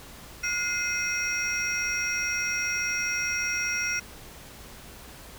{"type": "tone cluster", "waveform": "triangle", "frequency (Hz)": [1433, 2085, 2533, 5620], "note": ["F6", "C7", "D#7", "F8"], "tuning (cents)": [44, -7, 30, 10], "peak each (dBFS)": -30, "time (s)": [0.43, 4], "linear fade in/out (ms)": 10, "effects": ["added 60 Hz sine -52 dBFS peak until 5.38 s", "pink hiss -46 dBFS RMS until 5.38 s"]}